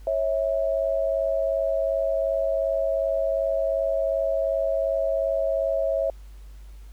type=tone pair together; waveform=sine; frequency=549 / 651.7 Hz; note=C#5 / E5; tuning=-17 / -20 cents; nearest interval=minor third; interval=297 cents; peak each=-24 dBFS; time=0.07-6.1 s; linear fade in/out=2 ms; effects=added 50 Hz sine -40 dBFS peak until 6.92 s + pink hiss -59 dBFS RMS until 6.92 s

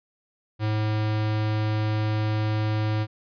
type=tone; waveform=square; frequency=107.6 Hz; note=A2; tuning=38 cents flat; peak=-23 dBFS; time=0.59-3.07 s; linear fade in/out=50 ms; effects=resampled to 11025 Hz

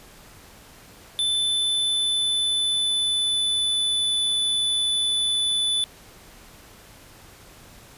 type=tone with pitch glide; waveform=square; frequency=3520 to 3488 Hz; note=A7 to A7; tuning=0 to -16 cents; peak=-21 dBFS; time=1.19-5.84 s; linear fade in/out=0 ms; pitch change=-16 cents; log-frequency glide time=1.34-4.25 s; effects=pink hiss -48 dBFS RMS until 7.97 s + resampled to 32000 Hz

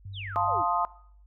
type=tone; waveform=sine; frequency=98 Hz; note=G2; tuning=in tune; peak=-37 dBFS; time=0.05-0.62 s; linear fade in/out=5 ms
type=exponential sweep; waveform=sine; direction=down; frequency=4000 to 261.6 Hz; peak=-36 dBFS; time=0.13-0.65 s; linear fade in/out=50 ms
type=chord; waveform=sine; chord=F dominant seventh; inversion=none; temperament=equal; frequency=698.5 / 880 / 1046.5 / 1244.5 Hz; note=F5 / A5 / C6 / Eb6; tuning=0 / 0 / 0 / 0 cents; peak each=-29 dBFS; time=0.36-0.85 s; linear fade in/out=0 ms
effects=noise-tail reverb RT60 0.6 s tail -19 dB re dry + added 50 Hz sine -52 dBFS peak until 1.26 s

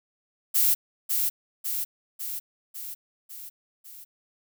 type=noise with echo; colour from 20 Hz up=violet; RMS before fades=-21 dBFS; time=0.54-0.75 s; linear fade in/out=20 ms; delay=550 ms; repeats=6; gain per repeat=-4 dB; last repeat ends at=4.05 s; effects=none

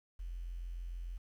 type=tone; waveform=sine; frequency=43.34 Hz; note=F1; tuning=12 cents flat; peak=-39 dBFS; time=0.19-1.18 s; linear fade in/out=10 ms; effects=11-bit

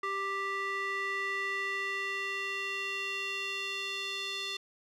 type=tone with band-pass filter sweep; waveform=square; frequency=392.9 Hz; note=G4; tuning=4 cents sharp; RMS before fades=-35 dBFS; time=0.03-4.57 s; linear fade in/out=5 ms; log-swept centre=1500 to 3600 Hz; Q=2.8; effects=none

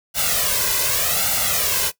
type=noise with flanger; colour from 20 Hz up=white; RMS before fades=-20 dBFS; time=0.14-1.92 s; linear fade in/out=50 ms; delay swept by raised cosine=1.4 to 2 ms; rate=0.85 Hz; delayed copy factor=+0.8; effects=noise-tail reverb RT60 0.1 s tail -18 dB re dry

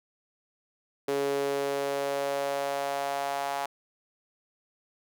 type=tone with high-pass filter sweep; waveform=sawtooth; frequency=140 Hz; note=C#3; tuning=18 cents sharp; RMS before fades=-30 dBFS; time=1.08-3.66 s; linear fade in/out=5 ms; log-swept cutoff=400 to 780 Hz; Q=3.8; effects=none

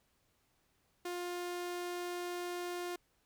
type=tone; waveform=sawtooth; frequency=353.3 Hz; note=F4; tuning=20 cents sharp; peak=-34 dBFS; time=1.05-2.96 s; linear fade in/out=5 ms; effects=pink hiss -75 dBFS RMS until 3.25 s

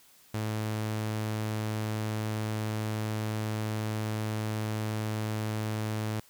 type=tone; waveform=sawtooth; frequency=108.2 Hz; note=A2; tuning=29 cents flat; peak=-26 dBFS; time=0.34-6.2 s; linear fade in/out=5 ms; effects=white hiss -59 dBFS RMS until 6.29 s

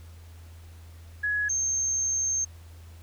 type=tone pair in turn; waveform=sine; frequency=1681 / 6364 Hz; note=G#6 / G8; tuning=+20 / +25 cents; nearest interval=octave + major seventh; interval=2305 cents; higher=second; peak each=-24 dBFS; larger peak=neither; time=1.23-1.49 / 1.49-2.45 s; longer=second; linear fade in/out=10 ms; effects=added 83 Hz sine -44 dBFS peak until 3.02 s + pink hiss -57 dBFS RMS until 3.02 s

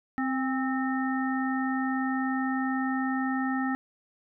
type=harmonic tone with a mistuned harmonic; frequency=261.6 Hz; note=C4; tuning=in tune; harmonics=1 / 3 / 5 / 7; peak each=-27 / -34 / -36 / -35 dBFS; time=0.18-3.75 s; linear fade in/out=0 ms; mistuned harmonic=3; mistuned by=+36 cents; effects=none

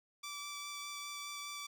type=tone with vibrato; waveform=10% pulse; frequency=1161 Hz; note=D6; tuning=20 cents flat; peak=-34 dBFS; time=0.23-1.67 s; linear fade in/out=10 ms; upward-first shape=sine; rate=4.9 Hz; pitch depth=9 cents each way; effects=none

